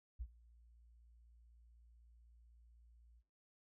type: tone with ADSR envelope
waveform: sine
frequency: 58 Hz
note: A#1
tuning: 8 cents flat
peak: -39 dBFS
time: 0.19-3.23 s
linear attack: 22 ms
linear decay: 52 ms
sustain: -24 dB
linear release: 50 ms
effects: noise-tail reverb RT60 0.5 s tail -19 dB re dry